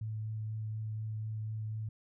sine tone with vibrato, 108.9 Hz, A2, 17 cents flat, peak -35 dBFS, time 0.01-1.89 s, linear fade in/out 5 ms, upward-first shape triangle, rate 4.1 Hz, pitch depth 12 cents each way, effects none

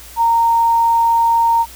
sine tone, 924 Hz, A#5, 16 cents flat, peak -10 dBFS, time 0.16-1.66 s, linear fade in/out 50 ms, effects added 60 Hz sine -40 dBFS peak until 1.75 s + white hiss -38 dBFS RMS until 1.75 s

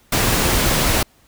pink noise, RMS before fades -17 dBFS, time 0.12-1.03 s, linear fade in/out 5 ms, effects pink hiss -55 dBFS RMS until 1.27 s

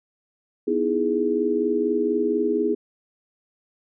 sine chord, E major seventh, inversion second, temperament equal with one note detuned, 246.9 / 311.1 / 331.2 / 415.3 Hz, B3 / D#4 / E4 / G#4, 0 / 0 / +8 / 0 cents, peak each -27 / -27 / -26 / -22 dBFS, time 0.67-2.75 s, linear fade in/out 10 ms, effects none

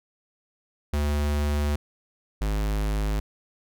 square tone pair in turn, 73.42 / 51.92 Hz, D2 / G#1, 0 / 0 cents, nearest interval tritone, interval 600 cents, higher first, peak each -23 / -24 dBFS, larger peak first, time 0.93-1.76 / 2.41-3.2 s, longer first, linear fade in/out 5 ms, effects none

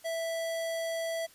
square tone, 659.3 Hz, E5, in tune, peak -32 dBFS, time 0.04-1.27 s, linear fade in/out 20 ms, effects white hiss -58 dBFS RMS until 1.34 s + resampled to 32000 Hz

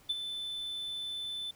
triangle tone with ADSR envelope, 3520 Hz, A7, in tune, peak -24 dBFS, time 0.09-1.51 s, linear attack 13 ms, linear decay 28 ms, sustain -10 dB, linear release 5 ms, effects tanh soft clip ceiling -24 dBFS + pink hiss -61 dBFS RMS until 1.55 s

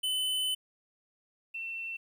square / sine tone pair in turn, 3024 / 2694 Hz, F#7 / E7, +37 / +37 cents, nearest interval major second, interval 200 cents, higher first, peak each -29 / -35 dBFS, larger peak first, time 0.03-0.55 / 1.54-1.97 s, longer first, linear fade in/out 10 ms, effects 11-bit

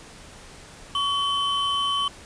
triangle tone pair together, 1125 / 3061 Hz, C#6 / G7, +25 / -42 cents, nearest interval octave + perfect fourth, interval 1733 cents, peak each -23 dBFS, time 0.95-2.08 s, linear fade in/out 2 ms, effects pink hiss -45 dBFS RMS until 2.25 s + resampled to 22050 Hz

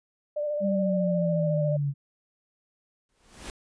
sine tone with vibrato, 593 Hz, D5, 17 cents sharp, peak -26 dBFS, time 0.36-1.77 s, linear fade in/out 10 ms, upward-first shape square, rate 14 Hz, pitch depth 21 cents each way
sine linear sweep, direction down, 200 to 138.59 Hz, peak -24 dBFS, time 0.6-1.94 s, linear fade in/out 50 ms
pink noise with exponential growth, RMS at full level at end -36 dBFS, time 3.09-3.5 s, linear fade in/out 1 ms, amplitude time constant 87 ms
effects resampled to 22050 Hz

